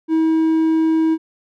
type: tone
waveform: triangle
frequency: 320.8 Hz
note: E4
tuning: 47 cents flat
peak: -11 dBFS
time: 0.08-1.18 s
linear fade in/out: 50 ms
effects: none